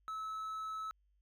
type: tone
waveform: triangle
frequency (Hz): 1299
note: E6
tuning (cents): -26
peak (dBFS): -37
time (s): 0.08-0.91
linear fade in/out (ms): 0
effects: added 50 Hz sine -70 dBFS peak until 1.21 s